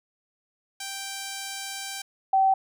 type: tone pair in turn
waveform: 5% pulse / sine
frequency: 784 / 770.1 Hz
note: G5 / G5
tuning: 0 / -31 cents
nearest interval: unison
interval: 31 cents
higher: first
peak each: -21 / -17 dBFS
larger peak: second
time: 0.8-2.02 / 2.33-2.54 s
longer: first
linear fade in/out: 5 ms
effects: none